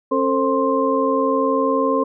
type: tone cluster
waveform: sine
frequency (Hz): 270 / 450.2 / 530 / 1052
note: C#4 / A4 / C5 / C6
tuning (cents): -45 / +40 / +22 / +9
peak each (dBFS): -21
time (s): 0.11-2.04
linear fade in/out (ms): 10
effects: none